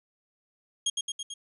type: tone with echo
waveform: 25% pulse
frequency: 3261 Hz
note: G#7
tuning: 32 cents flat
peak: -21 dBFS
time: 0.86-0.9 s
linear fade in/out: 5 ms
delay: 110 ms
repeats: 4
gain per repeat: -3 dB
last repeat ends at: 1.34 s
effects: resampled to 32000 Hz